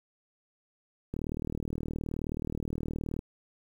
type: click train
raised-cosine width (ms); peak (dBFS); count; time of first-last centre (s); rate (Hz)
3; -21; 81; 1.14-3.191; 39
effects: 9-bit